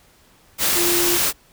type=tone in noise; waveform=sine; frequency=347.3 Hz; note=F4; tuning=10 cents flat; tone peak=-21 dBFS; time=0.74-1.19 s; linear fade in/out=50 ms; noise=white; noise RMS=-19 dBFS; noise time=0.58-1.33 s; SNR=-5 dB; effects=pink hiss -54 dBFS RMS until 1.52 s